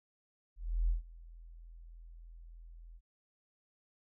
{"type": "tone with ADSR envelope", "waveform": "sine", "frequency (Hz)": 41.66, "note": "E1", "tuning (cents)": 19, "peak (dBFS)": -26, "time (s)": [0.56, 3.01], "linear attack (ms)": 330, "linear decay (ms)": 130, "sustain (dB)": -23, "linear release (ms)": 52, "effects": []}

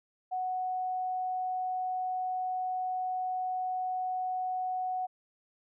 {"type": "tone", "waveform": "sine", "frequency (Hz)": 740, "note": "F#5", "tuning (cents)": 0, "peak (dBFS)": -30, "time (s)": [0.31, 5.07], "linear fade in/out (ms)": 20, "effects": []}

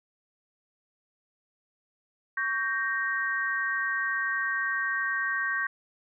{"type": "chord", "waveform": "sine", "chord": "G diminished", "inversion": "second", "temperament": "equal with one note detuned", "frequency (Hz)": [1121.6, 1568, 1864.7], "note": ["Db6", "G6", "Bb6"], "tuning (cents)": [20, 0, 0], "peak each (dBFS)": [-34, -29, -30], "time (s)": [2.37, 5.67], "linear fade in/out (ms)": 5, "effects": []}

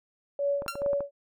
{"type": "tone with tremolo", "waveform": "sine", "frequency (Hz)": 566, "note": "C#5", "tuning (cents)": 36, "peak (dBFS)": -23, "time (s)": [0.39, 1.11], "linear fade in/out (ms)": 2, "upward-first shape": "sine", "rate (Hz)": 2.4, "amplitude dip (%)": 100}
{"type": "clicks", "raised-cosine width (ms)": 1, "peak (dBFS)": -23, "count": 7, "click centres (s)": [0.621, 0.663, 0.755, 0.819, 0.862, 0.932, 1.006]}
{"type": "tone with exponential decay", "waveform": "sawtooth", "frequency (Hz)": 1373, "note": "F6", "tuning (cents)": -30, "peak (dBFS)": -23, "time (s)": [0.68, 0.83], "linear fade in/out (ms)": 0, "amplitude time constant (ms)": 32}
{"effects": []}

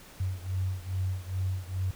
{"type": "beating tone pair", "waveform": "sine", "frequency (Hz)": [92.5, 94.9], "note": ["F#2", "F#2"], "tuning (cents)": [0, 44], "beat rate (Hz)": 2.4, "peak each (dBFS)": [-31, -33], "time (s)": [0.2, 1.91], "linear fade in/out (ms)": 5, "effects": ["pink hiss -51 dBFS RMS until 1.95 s"]}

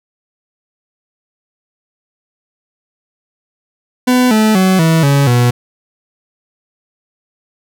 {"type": "tone with pitch steps", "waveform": "40% pulse", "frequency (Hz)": [250.7, 217, 187.81, 162.56, 140.7, 121.78], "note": ["B3", "A3", "F#3", "E3", "C#3", "B2"], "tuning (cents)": [26, -24, 26, -24, 26, -24], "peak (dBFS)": -7, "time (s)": [4.07, 5.51], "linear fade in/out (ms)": 10, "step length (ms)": 240, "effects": []}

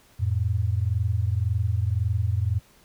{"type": "tone pair together", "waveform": "sine", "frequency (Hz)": [88.14, 110], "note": ["F2", "A2"], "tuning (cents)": [16, 0], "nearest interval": "major third", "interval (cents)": 384, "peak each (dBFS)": -24, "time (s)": [0.19, 2.6], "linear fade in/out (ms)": 20, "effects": ["pink hiss -57 dBFS RMS until 2.84 s"]}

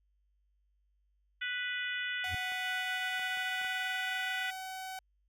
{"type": "harmonic tone", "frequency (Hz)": 493.9, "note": "B4", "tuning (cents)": 0, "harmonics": [3, 4, 5, 6, 7], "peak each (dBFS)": [-37, -38, -43, -42, -45], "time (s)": [1.41, 4.51], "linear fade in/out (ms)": 10}
{"type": "tone with pitch glide", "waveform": "sawtooth", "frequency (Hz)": [740, 755.1], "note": ["F#5", "F#5"], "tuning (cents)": [0, 35], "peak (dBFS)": -36, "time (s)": [2.24, 4.99], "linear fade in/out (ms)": 2, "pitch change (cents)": 35, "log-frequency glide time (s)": [2.35, 4.36]}
{"type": "tone with exponential growth", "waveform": "triangle", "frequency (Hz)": 88.1, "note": "F2", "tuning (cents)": 16, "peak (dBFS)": -30, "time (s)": [2.24, 2.35], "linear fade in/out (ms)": 5, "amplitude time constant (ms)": 23}
{"type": "clicks", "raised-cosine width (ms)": 0.5, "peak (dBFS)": -37, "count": 5, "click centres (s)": [2.52, 3.195, 3.372, 3.615, 3.647]}
{"effects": ["added 50 Hz sine -70 dBFS peak until 5.28 s"]}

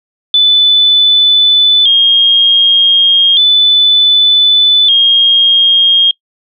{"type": "tone with vibrato", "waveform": "sine", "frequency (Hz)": 3366, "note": "G#7", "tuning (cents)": 23, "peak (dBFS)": -4, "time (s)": [0.34, 6.11], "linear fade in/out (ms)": 2, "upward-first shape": "square", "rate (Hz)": 0.33, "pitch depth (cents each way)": 66, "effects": ["noise-tail reverb RT60 0.1 s tail -24 dB re dry"]}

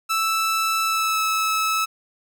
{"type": "tone with pitch glide", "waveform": "sawtooth", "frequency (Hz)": [1318.5, 1301.1], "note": ["E6", "E6"], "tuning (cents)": [0, -23], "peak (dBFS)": -16, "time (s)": [0.09, 1.86], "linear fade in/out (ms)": 20, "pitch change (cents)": -23, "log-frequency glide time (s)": [0.84, 1.25], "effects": []}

